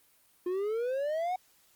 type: exponential sweep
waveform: triangle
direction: up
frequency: 351 to 753 Hz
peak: -27 dBFS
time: 0.46-1.36 s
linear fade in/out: 5 ms
effects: white hiss -65 dBFS RMS until 1.75 s + Opus 32 kbps